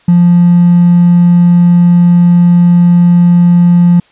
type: tone with hard clipping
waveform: triangle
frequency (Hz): 174.61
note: F3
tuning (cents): 0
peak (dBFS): -3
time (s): 0.08-4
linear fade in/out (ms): 5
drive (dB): 4
effects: white hiss -47 dBFS RMS until 4.11 s + resampled to 8000 Hz